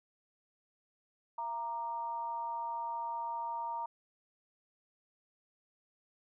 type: tone with amplitude modulation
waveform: sine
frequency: 932.3 Hz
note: A#5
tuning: in tune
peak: -32 dBFS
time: 1.38-3.86 s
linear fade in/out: 5 ms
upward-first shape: sine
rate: 255 Hz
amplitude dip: 65%
effects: none